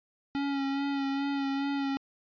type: tone with vibrato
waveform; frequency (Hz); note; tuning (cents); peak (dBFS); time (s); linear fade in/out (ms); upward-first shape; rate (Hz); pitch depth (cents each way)
square; 277.2; C#4; 0; -29; 0.35-1.97; 0; sine; 2.4; 25
effects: resampled to 11025 Hz